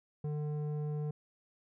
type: tone with low-pass filter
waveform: square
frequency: 149.5 Hz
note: D3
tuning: 31 cents sharp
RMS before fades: -36 dBFS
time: 0.24-1.11 s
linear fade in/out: 5 ms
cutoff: 500 Hz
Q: 0.89
effects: none